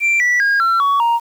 sine tone with pitch steps, 2355 / 1957.6 / 1627.2 / 1352.6 / 1124.3 / 934.6 Hz, D7 / B6 / G#6 / E6 / C#6 / A#5, +4 / -16 / -36 / +44 / +24 / +4 cents, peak -9 dBFS, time 0-1.2 s, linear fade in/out 50 ms, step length 200 ms, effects tanh soft clip ceiling -11 dBFS + 7-bit

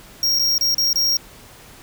square tone with dropouts, 5588 Hz, F8, in tune, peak -16 dBFS, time 0.23-1.17 s, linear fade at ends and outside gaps 2 ms, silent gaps 0.389-0.394 / 0.581-0.61 / 0.746-0.781 / 0.931-0.957 s, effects pink hiss -44 dBFS RMS until 1.82 s

